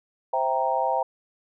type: chord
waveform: sine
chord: C dominant seventh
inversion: none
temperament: equal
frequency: 523.3 / 659.3 / 784 / 932.3 Hz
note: C5 / E5 / G5 / Bb5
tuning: 0 / 0 / 0 / 0 cents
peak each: -28 / -28 / -26 / -26 dBFS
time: 0.33-1.03 s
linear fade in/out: 5 ms
effects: none